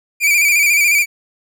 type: tone with vibrato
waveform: 45% pulse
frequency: 2343 Hz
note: D7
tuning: 5 cents flat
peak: -10 dBFS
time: 0.2-1.06 s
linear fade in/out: 50 ms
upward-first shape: square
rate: 14 Hz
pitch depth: 45 cents each way
effects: none